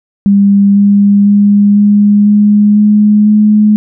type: tone with pitch steps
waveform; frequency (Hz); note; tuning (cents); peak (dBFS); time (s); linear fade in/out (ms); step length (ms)
sine; 200 / 201.9 / 203.7 / 205.6 / 207.5 / 209.5 / 211.4; G3 / G#3 / G#3 / G#3 / G#3 / G#3 / G#3; +35 / -49 / -33 / -17 / -1 / +15 / +31; -3; 0.26-3.76; 0; 500
effects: none